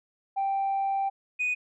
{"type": "tone pair in turn", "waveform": "sine", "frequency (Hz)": [784, 2484], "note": ["G5", "D#7"], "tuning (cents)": [0, -3], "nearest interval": "octave + minor sixth", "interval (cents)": 1997, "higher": "second", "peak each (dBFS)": -23, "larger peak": "neither", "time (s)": [[0.36, 1.1], [1.39, 1.55]], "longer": "first", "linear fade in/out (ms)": 20, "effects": ["tanh soft clip ceiling -22 dBFS"]}